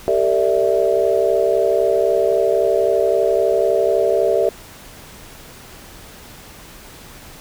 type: chord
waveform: sine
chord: E half-diminished seventh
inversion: first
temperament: equal with one note detuned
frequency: 392 / 455.8 / 587.3 / 659.3 Hz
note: G4 / Bb4 / D5 / E5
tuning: 0 / -39 / 0 / 0 cents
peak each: -19 dBFS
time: 0.08-4.49 s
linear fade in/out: 0 ms
effects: pink hiss -40 dBFS RMS until 7.4 s